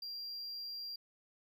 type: tone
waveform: triangle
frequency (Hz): 4756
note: D8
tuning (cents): +21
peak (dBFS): -40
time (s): 0.02-0.96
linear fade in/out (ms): 5
effects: none